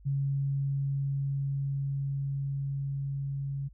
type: tone with level ramp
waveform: sine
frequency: 138.59 Hz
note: C#3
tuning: in tune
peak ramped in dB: -26 to -31 dBFS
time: 0.05-3.69 s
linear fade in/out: 20 ms
effects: added 50 Hz sine -51 dBFS peak until 3.73 s